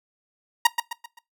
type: tone with echo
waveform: sawtooth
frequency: 941 Hz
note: A#5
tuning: 16 cents sharp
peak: -8 dBFS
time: 0.65-0.67 s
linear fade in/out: 5 ms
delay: 130 ms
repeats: 4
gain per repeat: -8 dB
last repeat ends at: 1.19 s
effects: noise-tail reverb RT60 0.2 s tail -20 dB re dry